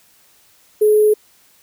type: tone with sample-and-hold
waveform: sine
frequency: 424.2 Hz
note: G#4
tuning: 37 cents sharp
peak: -9 dBFS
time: 0.81-1.14 s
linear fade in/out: 10 ms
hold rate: 11025 Hz
effects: white hiss -53 dBFS RMS until 1.62 s